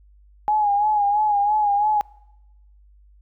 sine tone with vibrato, 830.6 Hz, G#5, in tune, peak -16 dBFS, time 0.48-2.01 s, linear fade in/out 0 ms, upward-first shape sine, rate 3 Hz, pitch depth 54 cents each way, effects noise-tail reverb RT60 0.9 s tail -24 dB re dry + added 50 Hz sine -49 dBFS peak until 3.21 s

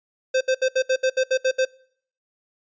square tone bursts, 520 Hz, C5, 11 cents flat, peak -18 dBFS, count 10, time 0.34-1.652 s, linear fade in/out 10 ms, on 70 ms, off 68 ms, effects noise-tail reverb RT60 0.6 s tail -24 dB re dry + resampled to 16000 Hz

